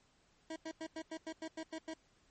25% pulse tone bursts, 320.4 Hz, E4, 49 cents flat, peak -37 dBFS, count 10, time 0.5-1.938 s, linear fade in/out 5 ms, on 61 ms, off 92 ms, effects pink hiss -71 dBFS RMS until 2.3 s + MP3 32 kbps

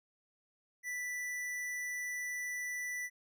sine tone with hard clipping, 1975.5 Hz, B6, in tune, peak -38 dBFS, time 0.83-3.1 s, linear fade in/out 50 ms, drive 15 dB, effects none

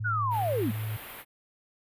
sine tone with pitch glide, 108.1 to 108.91 Hz, A2 to A2, -30 to -17 cents, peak -30 dBFS, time 0-0.97 s, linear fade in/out 10 ms, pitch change +13 cents, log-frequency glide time 0.36-0.48 s
sine linear sweep, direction down, 1503 to 177.1 Hz, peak -26 dBFS, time 0.04-0.72 s, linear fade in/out 20 ms
white band-stop noise, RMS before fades -40 dBFS, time 0.3-1.25 s, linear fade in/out 50 ms, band 3000 to 13000 Hz, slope 24 dB/octave
effects resampled to 32000 Hz

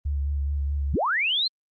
sine tone with vibrato, 71.1 Hz, C#2, 45 cents sharp, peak -23 dBFS, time 0.05-0.96 s, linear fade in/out 10 ms, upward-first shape sine, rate 4.7 Hz, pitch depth 29 cents each way
sine linear sweep, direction up, 63.6 to 4258 Hz, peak -21 dBFS, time 0.93-1.48 s, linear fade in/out 10 ms
effects Opus 32 kbps

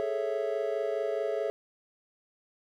triangle chord, A major seventh, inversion third, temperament equal, 415.3 / 440 / 554.4 / 659.3 Hz, G#4 / A4 / C#5 / E5, 0 / 0 / 0 / 0 cents, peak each -32 dBFS, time 0-1.5 s, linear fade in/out 0 ms, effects none

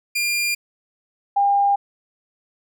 sawtooth / sine tone pair in turn, 2400 / 803.2 Hz, D7 / G5, +37 / +42 cents, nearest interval octave + perfect fifth, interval 1895 cents, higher first, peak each -16 / -14 dBFS, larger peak second, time 0.15-0.55 / 1.36-1.76 s, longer neither, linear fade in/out 10 ms, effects none

